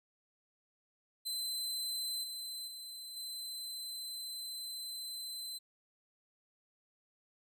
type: tone with level steps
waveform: sawtooth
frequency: 4058 Hz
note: B7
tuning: 46 cents sharp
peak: -33 / -38 / -42 / -38 dBFS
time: 1.25-5.59 s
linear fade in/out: 20 ms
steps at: 2.23 / 2.67 / 3.16 s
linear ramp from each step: 10 ms
effects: none